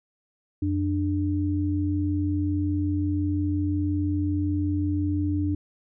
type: tone pair together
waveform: sine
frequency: 90.28 / 296.4 Hz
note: F#2 / D4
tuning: -42 / +16 cents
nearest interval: octave + major sixth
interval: 2058 cents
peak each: -25 dBFS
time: 0.62-5.55 s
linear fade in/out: 5 ms
effects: none